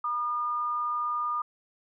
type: tone pair together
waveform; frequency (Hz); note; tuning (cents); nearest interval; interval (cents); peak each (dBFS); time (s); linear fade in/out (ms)
sine; 964.3 / 1215; B5 / D#6; -42 / -42; major third; 400; -37 / -27; 0.04-1.42; 5
effects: none